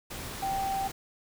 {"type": "tone in noise", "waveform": "sine", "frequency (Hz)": 779, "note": "G5", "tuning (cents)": -11, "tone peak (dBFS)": -28, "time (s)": [0.42, 0.88], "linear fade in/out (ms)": 10, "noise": "pink", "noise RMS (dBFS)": -39, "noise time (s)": [0.1, 0.92], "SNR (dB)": 8, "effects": []}